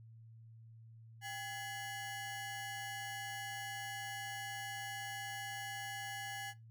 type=ring-modulated tone; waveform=30% pulse; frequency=1244.5 Hz; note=D#6; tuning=in tune; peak=-36 dBFS; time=1.21-6.54 s; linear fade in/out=50 ms; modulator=448 Hz; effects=noise-tail reverb RT60 0.2 s tail -19 dB re dry + added 113 Hz sine -54 dBFS peak until 6.7 s